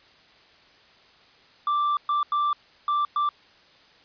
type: tone bursts at uneven times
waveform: triangle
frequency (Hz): 1174.7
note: D6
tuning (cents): 0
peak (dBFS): -19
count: 5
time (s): 1.67-1.97 / 2.09-2.23 / 2.32-2.53 / 2.88-3.05 / 3.16-3.29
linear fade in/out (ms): 2
effects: white hiss -55 dBFS RMS until 4.04 s + resampled to 11025 Hz